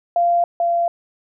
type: tone pair in turn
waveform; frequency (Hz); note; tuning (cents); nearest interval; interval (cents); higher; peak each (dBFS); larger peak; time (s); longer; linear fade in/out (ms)
sine; 692 / 686.4; F5 / F5; -16 / -30; unison; 14; first; -13 / -15; first; 0.16-0.44 / 0.6-0.88; neither; 2
effects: none